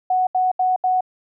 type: tone bursts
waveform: sine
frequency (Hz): 740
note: F#5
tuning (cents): 0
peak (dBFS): -15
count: 4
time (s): 0.1-1.008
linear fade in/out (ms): 5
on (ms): 170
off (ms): 76
effects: none